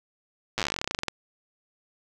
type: slowing click train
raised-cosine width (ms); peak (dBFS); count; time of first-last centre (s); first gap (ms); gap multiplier
0.2; -10; 23; 0.58-1.083; 8; 1.09
effects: none